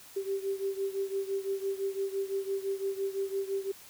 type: beating tone pair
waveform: sine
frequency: 389 / 394.9 Hz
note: G4 / G4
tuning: -13 / +13 cents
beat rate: 5.9 Hz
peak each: -32 / -35 dBFS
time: 0.16-3.72 s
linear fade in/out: 10 ms
effects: white hiss -52 dBFS RMS until 3.89 s